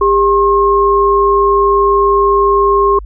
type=tone pair together; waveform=sine; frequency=400.9 / 1073.4 Hz; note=G4 / C6; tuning=+39 / +44 cents; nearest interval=octave + perfect fourth; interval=1705 cents; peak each=-10 dBFS; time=0.01-2.99 s; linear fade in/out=5 ms; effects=added 50 Hz sine -25 dBFS peak until 3.05 s